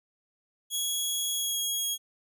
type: tone with pitch glide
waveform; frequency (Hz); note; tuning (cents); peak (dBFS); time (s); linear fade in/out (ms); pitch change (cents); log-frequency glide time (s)
15% pulse; 3333 to 3299; G#7 to G#7; +5 to -12; -21; 0.7-1.98; 50; -17; 1.34-1.6
effects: none